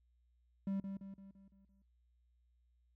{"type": "tone with echo", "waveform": "triangle", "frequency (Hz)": 195.3, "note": "G3", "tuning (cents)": -6, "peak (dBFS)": -33, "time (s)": [0.67, 0.8], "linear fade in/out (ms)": 2, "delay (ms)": 170, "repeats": 6, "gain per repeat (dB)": -6, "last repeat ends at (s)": 1.82, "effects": ["noise-tail reverb RT60 0.3 s tail -25 dB re dry", "added 60 Hz sine -70 dBFS peak until 2.95 s"]}